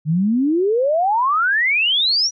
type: exponential sweep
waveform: sine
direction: up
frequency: 146.83 to 5920 Hz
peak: -14 dBFS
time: 0.05-2.31 s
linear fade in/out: 50 ms
effects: none